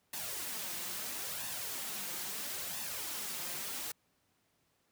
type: noise with flanger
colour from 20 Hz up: white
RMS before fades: -40 dBFS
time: 0.13-3.92 s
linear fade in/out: 5 ms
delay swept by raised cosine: 1.1 to 5.8 ms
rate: 0.75 Hz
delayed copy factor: +0.55
effects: pink hiss -75 dBFS RMS until 4.91 s + high-pass 80 Hz 12 dB/octave